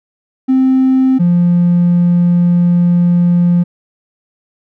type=tone pair in turn; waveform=triangle; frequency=261.6 / 174.6 Hz; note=C4 / F3; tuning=0 / 0 cents; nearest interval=perfect fifth; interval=700 cents; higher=first; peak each=-4 dBFS; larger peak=neither; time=0.48-1.19 / 1.19-3.64 s; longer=second; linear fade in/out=20 ms; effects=tanh soft clip ceiling -3 dBFS